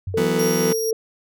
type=tone with exponential decay; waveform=sine; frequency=94.8 Hz; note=F#2; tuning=43 cents sharp; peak=-22 dBFS; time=0.07-0.41 s; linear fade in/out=5 ms; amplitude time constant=72 ms
type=tone with tremolo; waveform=sine; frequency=446.3 Hz; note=A4; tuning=25 cents sharp; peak=-18 dBFS; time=0.14-0.93 s; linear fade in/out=2 ms; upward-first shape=sine; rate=4.1 Hz; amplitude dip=40%
type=chord; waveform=30% pulse; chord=E suspended second; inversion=none; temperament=just; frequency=164.81 / 185.42 / 247.2 Hz; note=E3 / F#3 / B3; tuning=0 / +4 / +2 cents; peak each=-22 dBFS; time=0.17-0.73 s; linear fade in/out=5 ms
type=tone; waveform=25% pulse; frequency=5640 Hz; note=F8; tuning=16 cents sharp; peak=-21 dBFS; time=0.39-0.91 s; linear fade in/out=5 ms
effects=none